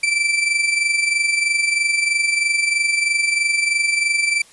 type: tone with amplitude modulation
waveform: 40% pulse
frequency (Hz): 2335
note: D7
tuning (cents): -11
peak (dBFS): -13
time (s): 0.03-4.42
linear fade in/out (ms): 5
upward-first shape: sine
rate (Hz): 23.1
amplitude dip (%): 55
effects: white hiss -48 dBFS RMS until 4.52 s + resampled to 24000 Hz